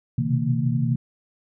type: tone cluster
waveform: sine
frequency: 122.9 / 128.6 / 135.1 / 159.4 / 229.6 Hz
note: B2 / C3 / C#3 / D#3 / A#3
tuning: -8 / -30 / -44 / +42 / -26 cents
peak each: -26 dBFS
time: 0.18-0.96 s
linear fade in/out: 5 ms
effects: none